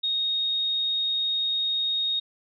sine tone, 3729 Hz, A#7, in tune, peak -23 dBFS, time 0.03-2.2 s, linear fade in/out 10 ms, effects none

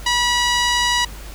5% pulse tone with low-pass filter, 971 Hz, B5, 30 cents flat, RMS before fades -18 dBFS, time 0.06-1.05 s, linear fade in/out 5 ms, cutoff 4500 Hz, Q 0.62, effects added 50 Hz sine -33 dBFS peak until 1.34 s + pink hiss -39 dBFS RMS until 1.34 s

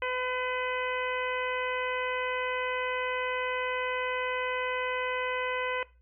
harmonic tone, 505 Hz, B4, 39 cents sharp, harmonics 1 / 2 / 3 / 4 / 5 / 6, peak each -33 / -35 / -37 / -36 / -37 / -43 dBFS, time 0.02-5.83 s, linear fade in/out 2 ms, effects noise-tail reverb RT60 0.3 s tail -19 dB re dry + added 60 Hz sine -58 dBFS peak until 6.01 s

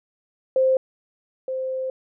sine tone pair in turn, 523.3 / 521.5 Hz, C5 / C5, 0 / -6 cents, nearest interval unison, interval 6 cents, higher first, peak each -15 / -24 dBFS, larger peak first, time 0.56-0.77 / 1.48-1.9 s, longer second, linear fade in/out 2 ms, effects none

